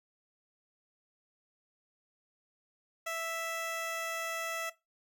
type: tone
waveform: 15% pulse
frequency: 659.3 Hz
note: E5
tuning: in tune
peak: -28 dBFS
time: 3.06-4.7 s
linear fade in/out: 10 ms
effects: noise-tail reverb RT60 0.2 s tail -17 dB re dry